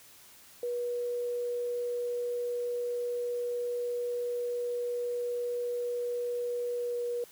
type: tone with pitch glide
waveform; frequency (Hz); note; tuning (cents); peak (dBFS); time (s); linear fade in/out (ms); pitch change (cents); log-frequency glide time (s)
sine; 484.2 to 481.1; B4 to B4; -34 to -45; -30; 0.63-7.24; 2; -11; 6.75-7.03
effects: white hiss -55 dBFS RMS until 7.31 s